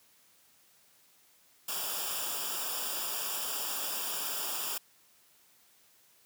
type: noise with comb filter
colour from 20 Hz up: white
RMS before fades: -35 dBFS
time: 1.68-4.78 s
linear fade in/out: 5 ms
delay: 0.48 ms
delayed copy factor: -0.8
effects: white hiss -64 dBFS RMS until 6.25 s + high-pass 80 Hz 12 dB/octave

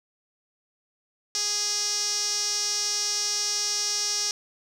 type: tone with band-pass filter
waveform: sawtooth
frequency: 412.9 Hz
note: G#4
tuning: 10 cents flat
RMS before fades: -27 dBFS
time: 1.35-4.31 s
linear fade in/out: 0 ms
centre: 5600 Hz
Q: 6.6
effects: none

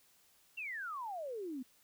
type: exponential sweep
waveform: sine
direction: down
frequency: 2794 to 242.5 Hz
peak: -39 dBFS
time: 0.57-1.63 s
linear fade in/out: 10 ms
effects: white hiss -68 dBFS RMS until 1.83 s

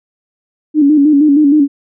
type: tone with vibrato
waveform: sine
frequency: 292.7 Hz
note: D4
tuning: 6 cents flat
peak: -5 dBFS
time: 0.74-1.68 s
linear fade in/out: 50 ms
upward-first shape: square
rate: 6.4 Hz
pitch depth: 69 cents each way
effects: none

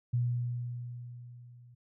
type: tone with level ramp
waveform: sine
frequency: 121.3 Hz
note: B2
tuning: 31 cents flat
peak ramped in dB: -25 to -53 dBFS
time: 0.13-1.75 s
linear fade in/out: 10 ms
effects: none

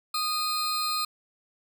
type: tone pair together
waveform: 40% pulse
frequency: 1240 / 4164 Hz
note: D#6 / C8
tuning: -6 / -9 cents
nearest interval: octave + major sixth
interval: 2097 cents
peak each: -28 dBFS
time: 0.14-1.05 s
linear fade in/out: 5 ms
effects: none

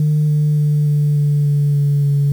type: tone with pitch steps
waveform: sine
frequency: 151.1 / 149.8 / 148.5 / 147.22 / 145.95 / 144.69 / 143.45 / 142.21 Hz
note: D3 / D3 / D3 / D3 / D3 / D3 / D3 / C#3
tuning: +50 / +35 / +20 / +5 / -10 / -25 / -40 / +45 cents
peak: -10 dBFS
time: 0-2.32 s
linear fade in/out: 2 ms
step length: 290 ms
effects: tanh soft clip ceiling -9 dBFS + 7-bit

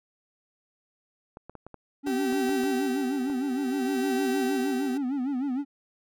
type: clicks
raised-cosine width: 1 ms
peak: -28 dBFS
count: 10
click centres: 1.371 / 1.496 / 1.553 / 1.666 / 1.743 / 2.072 / 2.326 / 2.493 / 2.636 / 3.3 s
type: tone with vibrato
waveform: triangle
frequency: 266.6 Hz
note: C4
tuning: 33 cents sharp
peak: -24 dBFS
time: 2.03-5.65 s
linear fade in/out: 50 ms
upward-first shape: sine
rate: 6.5 Hz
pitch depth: 140 cents each way
type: tone with tremolo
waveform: 35% pulse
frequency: 386.1 Hz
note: G4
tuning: 26 cents flat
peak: -25 dBFS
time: 2.06-4.98 s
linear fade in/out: 10 ms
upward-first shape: sine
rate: 0.56 Hz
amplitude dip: 70%
effects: none

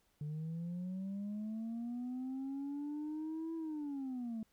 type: linear two-way sweep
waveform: sine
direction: up then down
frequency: 146.83 to 329.6 to 217.1 Hz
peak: -36 dBFS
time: 0.21-4.43 s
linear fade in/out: 2 ms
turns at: 3.55 s
effects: tanh soft clip ceiling -37 dBFS + pink hiss -75 dBFS RMS until 4.52 s

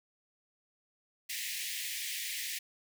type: high-pass noise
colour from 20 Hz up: pink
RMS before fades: -38 dBFS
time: 1.29-2.59 s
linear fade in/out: 10 ms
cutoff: 1800 Hz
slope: 96 dB/octave
effects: none

